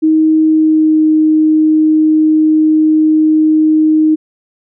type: tone with pitch glide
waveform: sine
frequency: 314.6 to 311.3 Hz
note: D#4 to D#4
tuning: +19 to +1 cents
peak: -6 dBFS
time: 0.02-4.16 s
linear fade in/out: 20 ms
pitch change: -18 cents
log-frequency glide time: 0.42-1.05 s
effects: none